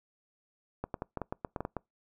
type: clicks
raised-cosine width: 1 ms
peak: -20 dBFS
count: 11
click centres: 0.84 / 0.942 / 1.021 / 1.173 / 1.217 / 1.325 / 1.448 / 1.562 / 1.606 / 1.651 / 1.767 s
effects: noise-tail reverb RT60 0.2 s tail -26 dB re dry